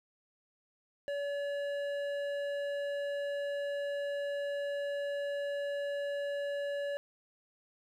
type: tone with hard clipping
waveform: sine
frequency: 570 Hz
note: C#5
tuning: 48 cents sharp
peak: -35 dBFS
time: 1.08-6.97 s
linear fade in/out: 0 ms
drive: 10 dB
effects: none